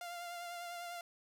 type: tone with vibrato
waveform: sawtooth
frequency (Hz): 696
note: F5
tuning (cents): -6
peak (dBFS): -39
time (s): 0.01-1.01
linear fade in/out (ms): 2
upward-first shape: triangle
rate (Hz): 10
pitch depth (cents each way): 30
effects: none